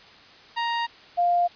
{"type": "tone pair in turn", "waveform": ["sawtooth", "sine"], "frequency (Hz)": [935, 700.5], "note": ["A#5", "F5"], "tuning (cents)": [5, 5], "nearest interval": "perfect fourth", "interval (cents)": 500, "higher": "first", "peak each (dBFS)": [-20, -18], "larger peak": "second", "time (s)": [[0.56, 0.87], [1.17, 1.48]], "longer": "neither", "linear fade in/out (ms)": 20, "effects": ["white hiss -49 dBFS RMS until 1.55 s", "resampled to 11025 Hz"]}